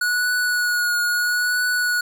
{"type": "tone with vibrato", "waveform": "square", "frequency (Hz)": 1460, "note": "F#6", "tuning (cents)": -24, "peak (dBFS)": -19, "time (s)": [0.01, 2.01], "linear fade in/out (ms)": 5, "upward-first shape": "triangle", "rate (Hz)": 0.76, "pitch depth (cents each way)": 26, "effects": []}